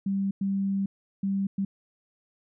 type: tone bursts at uneven times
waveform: sine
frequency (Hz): 196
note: G3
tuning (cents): 0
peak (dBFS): -24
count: 4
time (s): 0.06-0.31 / 0.41-0.86 / 1.23-1.47 / 1.58-1.65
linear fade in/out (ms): 5
effects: none